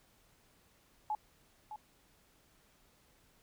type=tone with echo; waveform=sine; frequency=851 Hz; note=G#5; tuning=42 cents sharp; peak=-32 dBFS; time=1.1-1.15 s; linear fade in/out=2 ms; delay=610 ms; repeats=1; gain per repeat=-10 dB; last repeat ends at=1.76 s; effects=pink hiss -68 dBFS RMS until 3.42 s